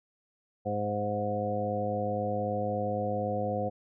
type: harmonic tone with a mistuned harmonic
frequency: 103.83 Hz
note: G#2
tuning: in tune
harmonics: 1 / 2 / 3 / 4 / 5 / 6 / 7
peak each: -36 / -36 / -41 / -41 / -32 / -41 / -34 dBFS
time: 0.65-3.7 s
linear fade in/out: 20 ms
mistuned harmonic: 6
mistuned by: +18 cents
effects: none